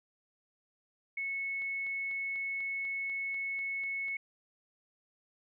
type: tone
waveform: sine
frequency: 2200 Hz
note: C#7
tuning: 14 cents flat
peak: -33 dBFS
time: 1.17-4.17 s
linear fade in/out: 5 ms
type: click train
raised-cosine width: 0.3 ms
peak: -38 dBFS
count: 11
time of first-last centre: 1.62-4.083 s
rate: 4.06 Hz
effects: none